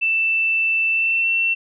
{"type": "tone with pitch glide", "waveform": "sine", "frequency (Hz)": [2660, 2700], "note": ["E7", "E7"], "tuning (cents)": [15, 41], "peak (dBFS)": -16, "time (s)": [0.01, 1.55], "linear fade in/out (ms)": 20, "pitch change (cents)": 26, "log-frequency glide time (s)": [0.91, 1.28], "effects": []}